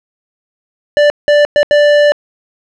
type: tone bursts at uneven times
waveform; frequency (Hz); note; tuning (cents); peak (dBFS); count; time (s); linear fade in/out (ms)
square; 587.3; D5; 0; -6; 4; 0.97-1.1 / 1.28-1.45 / 1.56-1.63 / 1.71-2.12; 0
effects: low-pass 3000 Hz 12 dB/octave